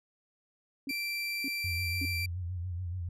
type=tone bursts; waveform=sine; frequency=273.8 Hz; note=C#4; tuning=21 cents flat; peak=-35 dBFS; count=3; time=0.87-2.053 s; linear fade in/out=2 ms; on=41 ms; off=530 ms
type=tone; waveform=30% pulse; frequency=2349 Hz; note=D7; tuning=in tune; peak=-30 dBFS; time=0.89-2.26 s; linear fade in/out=5 ms
type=tone with vibrato; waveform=sine; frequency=89 Hz; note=F2; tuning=33 cents sharp; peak=-33 dBFS; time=1.64-3.09 s; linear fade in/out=5 ms; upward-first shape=sine; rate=7 Hz; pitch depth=78 cents each way
effects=resampled to 32000 Hz